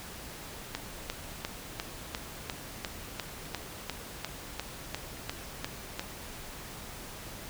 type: click train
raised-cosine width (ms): 0.2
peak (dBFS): -15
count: 16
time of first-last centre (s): 0.75-5.995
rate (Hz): 2.86
effects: pink hiss -44 dBFS RMS until 7.49 s